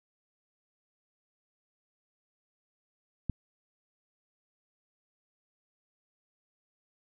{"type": "click", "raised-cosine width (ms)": 5, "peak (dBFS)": -18, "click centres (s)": 3.297, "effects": []}